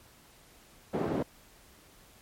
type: band-pass noise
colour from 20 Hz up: white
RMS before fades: -31 dBFS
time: 0.93-1.23 s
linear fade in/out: 10 ms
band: 140 to 420 Hz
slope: 12 dB/octave
effects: pink hiss -58 dBFS RMS until 2.21 s + MP3 64 kbps